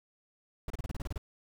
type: noise bursts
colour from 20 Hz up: brown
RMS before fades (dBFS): -35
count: 10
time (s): 0.68-1.179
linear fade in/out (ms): 2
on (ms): 22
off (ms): 31
effects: none